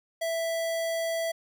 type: tone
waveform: square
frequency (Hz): 660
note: E5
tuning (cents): +2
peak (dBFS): -28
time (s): 0.21-1.32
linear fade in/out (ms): 10
effects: none